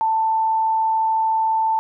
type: tone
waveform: sine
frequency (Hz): 887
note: A5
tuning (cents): +14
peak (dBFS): -16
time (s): 0.01-1.79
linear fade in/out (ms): 0
effects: none